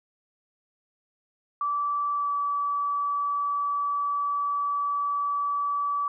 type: tone with pitch glide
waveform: sine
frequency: 1159 to 1149.7 Hz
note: D6 to D6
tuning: -23 to -37 cents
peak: -24 dBFS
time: 1.61-6.08 s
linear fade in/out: 2 ms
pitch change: -14 cents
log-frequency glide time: 2.13-2.31 s
effects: none